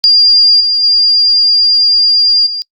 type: tone with level steps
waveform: sine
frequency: 4803 Hz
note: D8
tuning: 38 cents sharp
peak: -3 / -8 / -5 / -15 dBFS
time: 0.04-2.62 s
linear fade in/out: 0 ms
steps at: 0.6 / 0.83 / 2.46 s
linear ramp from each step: 10 ms
effects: noise-tail reverb RT60 0.1 s tail -26 dB re dry + Opus 48 kbps